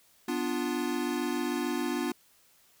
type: chord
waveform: square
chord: B diminished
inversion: none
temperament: equal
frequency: 246.9 / 293.7 / 349.2 Hz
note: B3 / D4 / F4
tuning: 0 / 0 / 0 cents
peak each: -34 dBFS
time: 0.28-2.12 s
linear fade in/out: 5 ms
effects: white hiss -63 dBFS RMS until 2.8 s